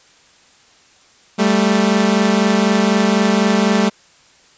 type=tone pair together; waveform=sawtooth; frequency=196 / 220 Hz; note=G3 / A3; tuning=0 / 0 cents; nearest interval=major second; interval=200 cents; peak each=-11 dBFS; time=1.38-3.9 s; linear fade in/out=20 ms; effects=white hiss -50 dBFS RMS until 4.57 s + resampled to 16000 Hz